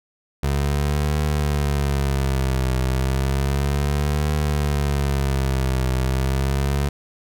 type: tone with vibrato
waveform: 25% pulse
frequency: 69.3 Hz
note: C#2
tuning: in tune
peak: -15 dBFS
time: 0.43-6.89 s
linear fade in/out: 5 ms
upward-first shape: triangle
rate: 0.32 Hz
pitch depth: 140 cents each way
effects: none